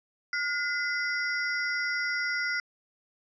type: ring-modulated tone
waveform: square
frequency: 1732 Hz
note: A6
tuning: 28 cents flat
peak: -25 dBFS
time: 0.33-2.6 s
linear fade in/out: 2 ms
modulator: 299 Hz
effects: resampled to 16000 Hz